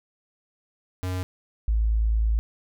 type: tone pair in turn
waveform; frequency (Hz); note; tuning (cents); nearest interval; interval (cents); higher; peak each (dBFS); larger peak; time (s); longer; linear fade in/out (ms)
square / sine; 91.8 / 54.74; F#2 / A1; -13 / -8; major sixth; 895; first; -27 / -19; second; 1.03-1.23 / 1.68-2.39; second; 0
effects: none